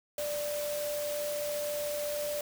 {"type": "tone in noise", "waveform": "sine", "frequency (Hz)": 589, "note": "D5", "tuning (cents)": 5, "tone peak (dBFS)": -32, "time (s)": [0.18, 2.41], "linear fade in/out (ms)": 2, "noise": "white", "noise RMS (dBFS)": -40, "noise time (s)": [0.18, 2.41], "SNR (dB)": 5, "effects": []}